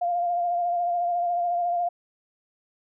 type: tone with vibrato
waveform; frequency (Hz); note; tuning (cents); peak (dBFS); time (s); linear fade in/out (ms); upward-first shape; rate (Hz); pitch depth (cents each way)
sine; 699; F5; +1; -22; 0.01-1.89; 10; sine; 14; 30
effects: none